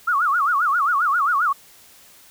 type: tone with vibrato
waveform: sine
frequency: 1264 Hz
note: D#6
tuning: 27 cents sharp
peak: -16 dBFS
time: 0.07-1.53 s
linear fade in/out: 10 ms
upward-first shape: sine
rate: 7.5 Hz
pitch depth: 250 cents each way
effects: white hiss -49 dBFS RMS until 2.3 s